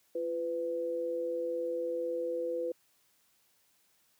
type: tone pair together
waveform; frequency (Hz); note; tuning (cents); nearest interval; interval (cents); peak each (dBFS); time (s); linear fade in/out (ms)
sine; 343 / 501; F4 / B4; -31 / +25; perfect fifth; 656; -38 / -32; 0.15-2.72; 5
effects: white hiss -70 dBFS RMS until 4.19 s + high-pass 60 Hz 12 dB/octave